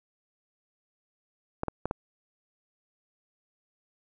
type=clicks; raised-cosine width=1 ms; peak=-15 dBFS; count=4; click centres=1.634 / 1.683 / 1.856 / 1.911 s; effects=none